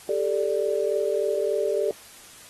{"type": "chord", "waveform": "sine", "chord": "G suspended second", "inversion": "none", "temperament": "equal with one note detuned", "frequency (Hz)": [396.6, 440, 587.3], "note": ["G4", "A4", "D5"], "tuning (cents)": [20, 0, 0], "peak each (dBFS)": -26, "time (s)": [0.09, 1.91], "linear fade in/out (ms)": 2, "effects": ["white hiss -47 dBFS RMS until 2.49 s", "AAC 32 kbps"]}